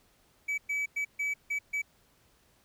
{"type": "tone bursts at uneven times", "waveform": "triangle", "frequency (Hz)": 2289, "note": "D7", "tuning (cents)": -45, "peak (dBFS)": -27, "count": 6, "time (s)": [[0.48, 0.58], [0.69, 0.86], [0.96, 1.05], [1.19, 1.34], [1.5, 1.59], [1.73, 1.82]], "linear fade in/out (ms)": 10, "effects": ["pink hiss -66 dBFS RMS until 2.64 s"]}